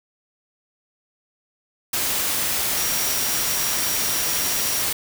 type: tone in noise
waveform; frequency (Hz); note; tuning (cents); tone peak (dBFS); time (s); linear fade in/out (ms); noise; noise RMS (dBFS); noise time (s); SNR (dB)
sine; 5670; F8; +25; -29; 2.77-4.82; 5; white; -23; 1.93-4.93; -9
effects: none